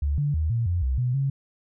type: tone with pitch steps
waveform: sine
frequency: 72 / 145.1 / 78.3 / 116.2 / 87.5 / 64.8 / 124.4 / 137.1 Hz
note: D2 / D3 / D#2 / A#2 / F2 / C2 / B2 / C#3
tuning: -34 / -21 / +11 / -5 / +4 / -16 / +13 / -19 cents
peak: -21 dBFS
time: 0.02-1.3 s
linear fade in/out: 5 ms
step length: 160 ms
effects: none